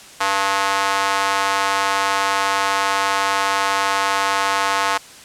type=tone with high-pass filter; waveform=square; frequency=98 Hz; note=G2; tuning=in tune; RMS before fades=-19 dBFS; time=0.2-4.98 s; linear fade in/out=10 ms; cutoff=980 Hz; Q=1.8; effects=white hiss -41 dBFS RMS until 5.24 s + low-pass 9000 Hz 12 dB/octave